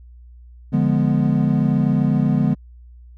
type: chord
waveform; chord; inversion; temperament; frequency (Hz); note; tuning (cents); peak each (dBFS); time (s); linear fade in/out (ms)
triangle; D diminished seventh; none; equal; 146.83 / 174.61 / 207.7 / 246.9; D3 / F3 / Ab3 / Cb4; 0 / 0 / 0 / 0; -17 / -20 / -18 / -19; 0.72-2.55; 20
effects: added 60 Hz sine -40 dBFS peak until 3.17 s